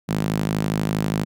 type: tone with high-pass filter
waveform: sawtooth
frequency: 52.4 Hz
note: G#1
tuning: 16 cents sharp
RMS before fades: -23 dBFS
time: 0.08-1.25 s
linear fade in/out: 20 ms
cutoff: 170 Hz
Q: 2.5
effects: none